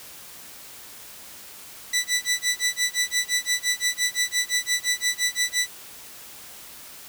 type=tone with tremolo; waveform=15% pulse; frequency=1975.5 Hz; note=B6; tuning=in tune; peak=-13 dBFS; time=1.93-5.67 s; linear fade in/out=5 ms; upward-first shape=sine; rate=5.8 Hz; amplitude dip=100%; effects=white hiss -43 dBFS RMS until 7.08 s